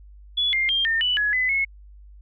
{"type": "tone with pitch steps", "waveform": "sine", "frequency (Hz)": [3412, 2110, 3196, 1814, 2968, 1685, 2014, 2183], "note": ["G#7", "C7", "G7", "A#6", "F#7", "G#6", "B6", "C#7"], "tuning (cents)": [46, 14, 33, -48, 5, 25, 33, -27], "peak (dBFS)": -19, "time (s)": [0.37, 1.65], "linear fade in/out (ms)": 10, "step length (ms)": 160, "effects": ["added 50 Hz sine -43 dBFS peak until 2.21 s"]}